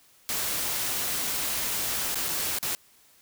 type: noise with dropouts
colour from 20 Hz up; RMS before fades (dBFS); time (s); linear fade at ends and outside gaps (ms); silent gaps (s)
white; -29; 0.29-2.75; 0; 2.145-2.156 / 2.284-2.289 / 2.586-2.628
effects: white hiss -59 dBFS RMS until 3.21 s

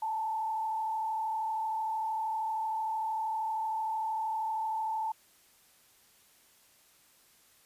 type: tone with frequency modulation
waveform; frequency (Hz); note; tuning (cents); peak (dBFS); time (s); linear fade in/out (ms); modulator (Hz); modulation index
sine; 880; A5; 0; -30; 0.02-5.12; 5; 33; 0.7
effects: white hiss -63 dBFS RMS until 7.65 s + resampled to 32000 Hz

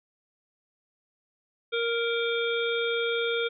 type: harmonic tone with a mistuned harmonic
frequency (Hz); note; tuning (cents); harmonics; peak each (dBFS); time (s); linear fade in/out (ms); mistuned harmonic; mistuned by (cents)
466.2; A#4; 0; 1 / 3 / 5 / 7 / 8; -27 / -32 / -34 / -35 / -36; 1.72-3.49; 20; 8; -61
effects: none

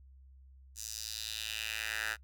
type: tone with high-pass filter sweep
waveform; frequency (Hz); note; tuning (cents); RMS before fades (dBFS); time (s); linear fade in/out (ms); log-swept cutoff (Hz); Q
10% pulse; 109.5; A2; -8; -39; 0.75-2.17; 50; 6700 to 1500; 2.3
effects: noise-tail reverb RT60 0.1 s tail -25 dB re dry + added 66 Hz sine -54 dBFS peak until 2.23 s

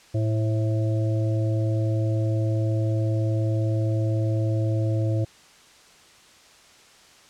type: harmonic tone with a mistuned harmonic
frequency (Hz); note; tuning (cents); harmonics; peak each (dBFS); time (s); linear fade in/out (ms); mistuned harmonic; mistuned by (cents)
110; A2; 0; 1 / 3 / 5 / 6; -21 / -30 / -33 / -37; 0.14-5.25; 10; 5; -33
effects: white hiss -52 dBFS RMS until 7.29 s + low-pass 7000 Hz 12 dB/octave

